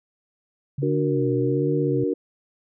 sine tone with vibrato, 137.2 Hz, C#3, 17 cents flat, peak -24 dBFS, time 0.78-2.04 s, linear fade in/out 5 ms, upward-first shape sine, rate 1.3 Hz, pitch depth 130 cents each way
sine chord, D augmented, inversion none, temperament equal, 293.7 / 370 / 466.2 Hz, D4 / F#4 / A#4, 0 / 0 / 0 cents, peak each -25 dBFS, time 0.82-2.14 s, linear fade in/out 10 ms
effects none

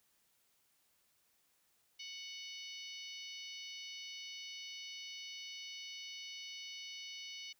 harmonic tone, 740 Hz, F#5, in tune, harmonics 3 / 4 / 5 / 6 / 7 / 8, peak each -52 / -49 / -55 / -53 / -57 / -56 dBFS, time 1.99-7.53 s, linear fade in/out 10 ms, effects white hiss -75 dBFS RMS until 7.59 s

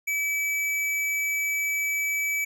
square tone, 2297 Hz, D7, 39 cents flat, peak -25 dBFS, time 0.07-2.45 s, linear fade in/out 10 ms, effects none

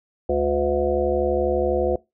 harmonic tone, 72.1 Hz, D2, 31 cents flat, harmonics 1 / 3 / 5 / 7 / 9 / 10, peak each -28 / -32 / -23 / -22 / -28 / -30 dBFS, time 0.29-1.96 s, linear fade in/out 5 ms, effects noise-tail reverb RT60 0.2 s tail -21 dB re dry

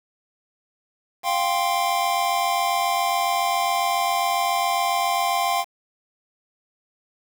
square chord, F suspended second, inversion none, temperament just, 698.5 / 785.8 / 1047.7 Hz, F5 / G5 / C6, 0 / +4 / +2 cents, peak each -25 / -25 / -26 dBFS, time 1.23-5.65 s, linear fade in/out 50 ms, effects 7-bit

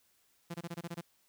sawtooth tone bursts, 170.3 Hz, F3, 43 cents flat, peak -34 dBFS, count 8, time 0.5-1.013 s, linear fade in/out 10 ms, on 44 ms, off 23 ms, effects white hiss -71 dBFS RMS until 1.28 s

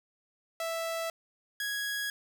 sawtooth tone pair in turn, 659.3 / 1661.3 Hz, E5 / G#6, 0 / 0 cents, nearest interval octave + major third, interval 1600 cents, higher second, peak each -28 dBFS, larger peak neither, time 0.6-1.1 / 1.6-2.1 s, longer neither, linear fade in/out 2 ms, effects none

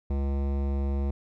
sine tone with hard clipping, 69.3 Hz, C#2, in tune, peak -27 dBFS, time 0.1-1.11 s, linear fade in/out 5 ms, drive 17 dB, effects none

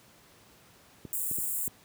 clicks, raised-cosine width 3 ms, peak -27 dBFS, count 4, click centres 1.052 / 1.313 / 1.385 / 1.678 s
white high-pass noise, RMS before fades -32 dBFS, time 1.13-1.68 s, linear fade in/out 0 ms, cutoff 7200 Hz, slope 96 dB/octave
effects pink hiss -58 dBFS RMS until 1.84 s + high-pass 80 Hz 12 dB/octave

